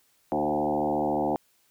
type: tone with frequency modulation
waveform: sine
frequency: 530 Hz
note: C5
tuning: 22 cents sharp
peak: -23 dBFS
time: 0.32-1.36 s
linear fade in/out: 0 ms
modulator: 74.1 Hz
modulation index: 4.2
effects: white hiss -66 dBFS RMS until 1.7 s